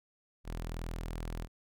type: tone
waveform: sawtooth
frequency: 41.2 Hz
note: E1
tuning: in tune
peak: -33 dBFS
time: 0.44-1.48 s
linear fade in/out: 50 ms
effects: none